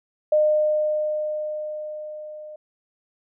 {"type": "tone with level ramp", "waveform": "sine", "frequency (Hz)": 609, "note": "D#5", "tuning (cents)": -37, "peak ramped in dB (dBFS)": [-14, -36], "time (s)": [0.32, 2.56], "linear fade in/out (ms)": 5, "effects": []}